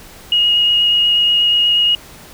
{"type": "tone with vibrato", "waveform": "sine", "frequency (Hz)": 2876, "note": "F#7", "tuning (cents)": -50, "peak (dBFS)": -10, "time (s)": [0.32, 1.95], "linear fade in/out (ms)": 2, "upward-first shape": "triangle", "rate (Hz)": 8.3, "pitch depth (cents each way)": 12, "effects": ["pink hiss -39 dBFS RMS until 2.33 s"]}